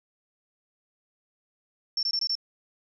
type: tone bursts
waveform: sine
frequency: 5420 Hz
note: E8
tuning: 47 cents sharp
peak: -24 dBFS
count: 5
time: 1.97-2.353 s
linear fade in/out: 2 ms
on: 59 ms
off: 22 ms
effects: none